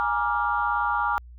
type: chord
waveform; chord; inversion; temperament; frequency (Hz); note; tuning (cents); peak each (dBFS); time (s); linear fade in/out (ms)
sine; Bb dominant seventh; third; equal with one note detuned; 830.6 / 947.5 / 1174.7 / 1396.9; Ab5 / Bb5 / D6 / F6; 0 / +28 / 0 / 0; -27; 0-1.18; 0
effects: tanh soft clip ceiling -11 dBFS + added 60 Hz sine -42 dBFS peak until 1.38 s